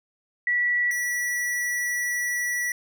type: tone pair in turn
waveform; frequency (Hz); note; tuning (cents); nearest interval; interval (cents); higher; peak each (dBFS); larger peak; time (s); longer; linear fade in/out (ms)
sine / square; 1948 / 1948; B6 / B6; -24 / -24; unison; 0; neither; -20 / -25; first; 0.47-0.91 / 0.91-2.72; second; 2
effects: none